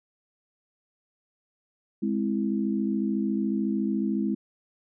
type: chord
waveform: sine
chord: Ab augmented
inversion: none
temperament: equal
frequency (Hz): 207.7 / 261.6 / 329.6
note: Ab3 / C4 / E4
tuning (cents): 0 / 0 / 0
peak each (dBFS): -26 / -30 / -30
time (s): 2.02-4.35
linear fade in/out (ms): 10
effects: none